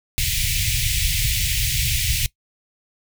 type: band-stop noise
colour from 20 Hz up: pink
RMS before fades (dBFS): -21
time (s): 0.18-2.26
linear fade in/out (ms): 0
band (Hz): 140 to 2100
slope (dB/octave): 48
effects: noise-tail reverb RT60 0.1 s tail -20 dB re dry